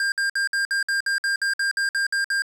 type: tone bursts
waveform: square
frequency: 1600 Hz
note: G6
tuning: 35 cents sharp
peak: -21 dBFS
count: 14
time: 0-2.421 s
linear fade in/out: 2 ms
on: 120 ms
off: 57 ms
effects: low-pass 9000 Hz 12 dB/octave + 8-bit